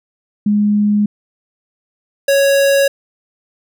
sine / square tone pair in turn, 207.7 / 554.5 Hz, G#3 / C#5, 0 / 0 cents, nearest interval octave + perfect fourth, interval 1700 cents, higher second, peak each -10 dBFS, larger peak neither, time 0.46-1.06 / 2.28-2.88 s, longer neither, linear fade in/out 5 ms, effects none

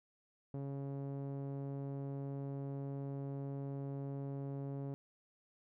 sawtooth tone with low-pass filter, 138.59 Hz, C#3, in tune, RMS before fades -42 dBFS, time 0.54-4.94 s, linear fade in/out 0 ms, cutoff 540 Hz, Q 0.94, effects none

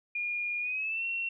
sine tone with pitch glide, 2426 to 2723 Hz, D#7 to F7, -44 to -44 cents, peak -30 dBFS, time 0.15-1.29 s, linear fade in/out 5 ms, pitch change +200 cents, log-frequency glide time 0.6-1.04 s, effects none

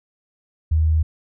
sine tone, 78.9 Hz, D#2, 25 cents sharp, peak -14 dBFS, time 0.71-1.03 s, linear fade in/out 10 ms, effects none

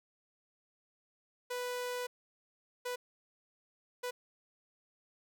sawtooth tone bursts at uneven times, 493.9 Hz, B4, in tune, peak -32 dBFS, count 3, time 1.5-2.07 / 2.85-2.96 / 4.03-4.11 s, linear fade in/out 10 ms, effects none

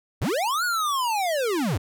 square linear two-way sweep, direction up then down, 50.9 to 1480 to 71.5 Hz, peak -23 dBFS, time 0.21-1.78 s, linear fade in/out 10 ms, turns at 0.64 s, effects none

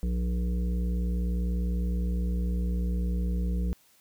harmonic tone, 59.7 Hz, A#1, 42 cents sharp, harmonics 1 / 3 / 5 / 7 / 8, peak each -26 / -32 / -45 / -47 / -46 dBFS, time 0.03-3.73 s, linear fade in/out 0 ms, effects white hiss -62 dBFS RMS until 4 s

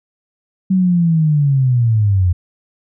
sine linear sweep, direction down, 191.1 to 86 Hz, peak -10 dBFS, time 0.7-2.33 s, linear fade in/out 10 ms, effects none

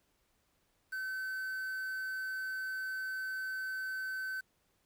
triangle tone with quantisation, 1531 Hz, G6, 41 cents flat, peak -34 dBFS, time 0.92-4.41 s, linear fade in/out 10 ms, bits 9, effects pink hiss -75 dBFS RMS until 4.85 s

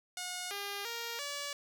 5% pulse tone with pitch steps, 723 / 403 / 466.6 / 573 Hz, F#5 / G4 / A#4 / D5, -40 / +48 / +2 / -43 cents, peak -26 dBFS, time 0.17-1.53 s, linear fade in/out 2 ms, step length 340 ms, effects none

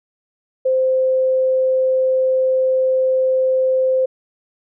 sine tone, 520 Hz, C5, 11 cents flat, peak -13 dBFS, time 0.65-4.06 s, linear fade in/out 10 ms, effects none

